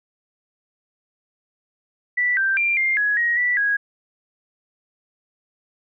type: tone with pitch steps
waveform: sine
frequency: 1967 / 1570 / 2378 / 2110 / 1675 / 1888 / 1963 / 1651 Hz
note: B6 / G6 / D7 / C7 / G#6 / A#6 / B6 / G#6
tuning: -7 / +2 / +21 / +14 / +14 / +22 / -11 / -11 cents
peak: -17 dBFS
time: 2.17-3.77 s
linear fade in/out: 10 ms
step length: 200 ms
effects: none